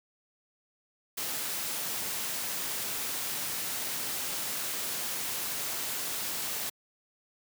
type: noise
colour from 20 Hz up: white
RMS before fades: -34 dBFS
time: 1.17-6.7 s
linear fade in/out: 10 ms
effects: high-pass 100 Hz 12 dB/octave